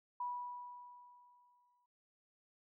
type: tone with exponential decay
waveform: sine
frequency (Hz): 979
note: B5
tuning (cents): -15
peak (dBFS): -37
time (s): 0.2-1.86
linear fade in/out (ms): 5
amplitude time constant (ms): 360
effects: noise-tail reverb RT60 0.4 s tail -22 dB re dry